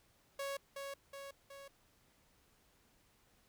sawtooth tone with echo, 554.4 Hz, C#5, in tune, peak -35 dBFS, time 0.39-0.57 s, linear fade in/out 5 ms, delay 370 ms, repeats 3, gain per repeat -4 dB, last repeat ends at 1.68 s, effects pink hiss -71 dBFS RMS until 3.48 s

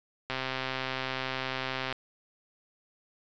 click train, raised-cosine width 0.3 ms, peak -16 dBFS, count 214, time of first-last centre 0.3-1.926 s, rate 131 Hz, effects resampled to 16000 Hz

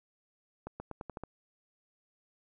accelerating click train, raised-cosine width 1 ms, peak -26 dBFS, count 7, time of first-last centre 0.67-1.236 s, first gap 130 ms, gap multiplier 0.87, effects none

